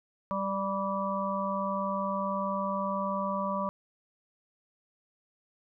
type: harmonic tone with a mistuned harmonic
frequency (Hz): 196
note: G3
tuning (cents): 0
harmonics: 1 / 3 / 5 / 6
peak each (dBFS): -34 / -34 / -34 / -34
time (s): 0.31-3.69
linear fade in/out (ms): 0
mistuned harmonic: 6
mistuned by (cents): -26
effects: none